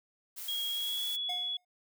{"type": "noise", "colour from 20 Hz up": "blue", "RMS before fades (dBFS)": -42, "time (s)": [0.36, 1.17], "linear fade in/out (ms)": 20}
{"type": "tone with pitch glide", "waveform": "sine", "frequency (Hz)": [3291, 3385], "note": ["G#7", "G#7"], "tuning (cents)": [-16, 32], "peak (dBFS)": -32, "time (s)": [0.48, 1.57], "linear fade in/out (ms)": 5, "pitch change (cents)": 48, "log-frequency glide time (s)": [0.71, 1.06]}
{"type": "tone with exponential decay", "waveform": "square", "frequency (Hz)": 720, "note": "F#5", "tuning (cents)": -47, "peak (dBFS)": -37, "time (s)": [1.29, 1.65], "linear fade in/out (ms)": 5, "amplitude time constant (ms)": 77}
{"effects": []}